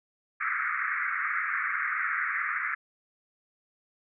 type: band-pass noise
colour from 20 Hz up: pink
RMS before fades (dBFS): -30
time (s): 0.4-2.75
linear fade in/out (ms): 10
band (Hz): 1200 to 2200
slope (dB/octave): 96
effects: none